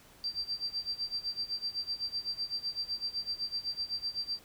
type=tone with tremolo; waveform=sine; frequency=4699 Hz; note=D8; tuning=in tune; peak=-30 dBFS; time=0.24-4.39 s; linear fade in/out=0 ms; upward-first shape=sine; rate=7.9 Hz; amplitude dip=90%; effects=pink hiss -58 dBFS RMS until 4.44 s